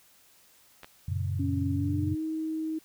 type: clicks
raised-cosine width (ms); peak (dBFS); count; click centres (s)
0.3; -28; 2; 0.833 / 0.845
type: chord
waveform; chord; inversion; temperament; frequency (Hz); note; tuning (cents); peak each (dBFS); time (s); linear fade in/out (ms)
sine; F# major; none; equal; 92.5 / 116.54 / 138.59; F#2 / A#2 / C#3; 0 / 0 / 0; -29 / -35 / -35; 1.08-2.15; 5
type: tone with pitch glide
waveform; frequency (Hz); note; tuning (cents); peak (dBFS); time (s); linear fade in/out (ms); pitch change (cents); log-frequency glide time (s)
sine; 277.2 to 316.6; C#4 to D#4; 0 to +30; -29; 1.39-2.79; 10; +230; 1.72-2.22
effects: white hiss -60 dBFS RMS until 2.84 s